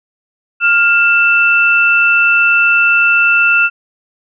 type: tone pair together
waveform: sine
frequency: 1404 / 2663 Hz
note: F6 / E7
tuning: +9 / +17 cents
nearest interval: major seventh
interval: 1108 cents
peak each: -10 dBFS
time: 0.6-3.7 s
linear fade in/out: 50 ms
effects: none